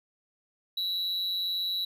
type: tone with amplitude modulation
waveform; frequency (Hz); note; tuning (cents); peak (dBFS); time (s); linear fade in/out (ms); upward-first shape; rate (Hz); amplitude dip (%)
triangle; 3918; B7; -15; -24; 0.77-1.85; 5; sine; 182; 55
effects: none